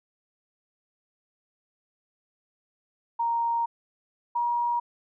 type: tone pair in turn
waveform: sine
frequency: 932.3 / 953 Hz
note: A#5 / A#5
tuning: 0 / +38 cents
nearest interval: unison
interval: 38 cents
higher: second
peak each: -23 dBFS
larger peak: neither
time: 3.19-3.66 / 4.35-4.8 s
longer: first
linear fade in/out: 10 ms
effects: none